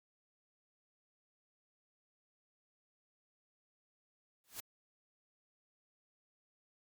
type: noise with exponential growth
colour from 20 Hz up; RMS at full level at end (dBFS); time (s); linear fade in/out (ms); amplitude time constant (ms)
white; -40; 4.44-4.6; 1; 34
effects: MP3 96 kbps